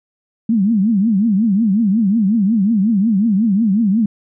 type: tone with vibrato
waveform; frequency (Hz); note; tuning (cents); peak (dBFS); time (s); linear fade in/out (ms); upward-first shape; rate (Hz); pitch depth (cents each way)
sine; 210; G#3; +19; -11; 0.49-4.06; 5; triangle; 5.5; 240
effects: none